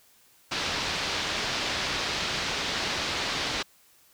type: low-pass noise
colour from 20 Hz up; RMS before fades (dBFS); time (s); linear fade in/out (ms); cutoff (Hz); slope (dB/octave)
white; -30; 0.51-3.63; 10; 4900; 24
effects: white hiss -60 dBFS RMS until 4.13 s